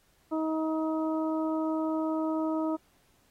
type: harmonic tone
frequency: 316.5 Hz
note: D#4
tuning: 30 cents sharp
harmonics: 1 / 2 / 3 / 4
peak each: -28 / -34 / -38 / -40 dBFS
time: 0.31-2.77 s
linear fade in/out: 20 ms
effects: pink hiss -67 dBFS RMS until 3.3 s + AAC 48 kbps